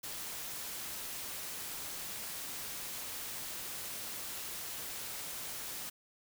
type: noise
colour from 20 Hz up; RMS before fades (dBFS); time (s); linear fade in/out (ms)
white; -42; 0.03-5.9; 10
effects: none